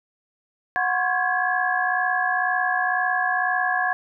sine tone cluster, 733 / 1043 / 1099 / 1632 / 1694 Hz, F#5 / C6 / C#6 / G#6 / G#6, -16 / -6 / -15 / -31 / +34 cents, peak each -24 / -31 / -30 / -27 / -24 dBFS, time 0.76-3.93 s, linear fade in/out 0 ms, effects none

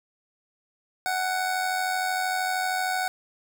25% pulse tone with amplitude modulation, 744 Hz, F#5, 9 cents sharp, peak -19 dBFS, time 1.06-3.08 s, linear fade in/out 0 ms, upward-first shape sine, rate 93 Hz, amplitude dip 45%, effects none

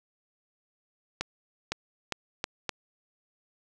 accelerating click train, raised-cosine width 0.2 ms, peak -12 dBFS, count 5, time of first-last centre 1.21-2.693 s, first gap 510 ms, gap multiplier 0.79, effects none

